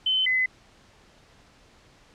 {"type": "tone pair in turn", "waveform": "sine", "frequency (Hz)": [3059, 2027], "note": ["G7", "B6"], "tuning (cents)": [-43, 45], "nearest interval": "perfect fifth", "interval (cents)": 712, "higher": "first", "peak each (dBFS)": -20, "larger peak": "neither", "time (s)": [[0.06, 0.26], [0.26, 0.46]], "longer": "neither", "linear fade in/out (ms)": 5, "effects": ["pink hiss -56 dBFS RMS until 2.14 s", "low-pass 6000 Hz 12 dB/octave"]}